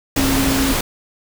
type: tone in noise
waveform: sine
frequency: 270.1 Hz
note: C#4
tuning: 45 cents flat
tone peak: -17 dBFS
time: 0.17-0.73 s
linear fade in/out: 5 ms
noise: pink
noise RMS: -19 dBFS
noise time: 0.16-0.81 s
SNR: -1 dB
effects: none